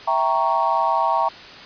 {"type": "chord", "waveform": "sine", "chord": "E diminished seventh", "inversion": "none", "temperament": "equal", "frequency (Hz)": [659.3, 784, 932.3, 1108.7], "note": ["E5", "G5", "Bb5", "Db6"], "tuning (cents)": [0, 0, 0, 0], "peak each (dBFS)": [-24, -23, -20, -23], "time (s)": [0.07, 1.29], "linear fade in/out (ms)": 10, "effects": ["white hiss -39 dBFS RMS until 1.65 s", "resampled to 11025 Hz"]}